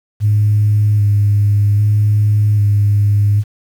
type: tone with vibrato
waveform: sine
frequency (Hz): 103.83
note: G#2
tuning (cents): 0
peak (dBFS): -8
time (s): 0.2-3.44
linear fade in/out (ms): 50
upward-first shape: square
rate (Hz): 0.63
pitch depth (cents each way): 19
effects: tanh soft clip ceiling -4 dBFS + 7-bit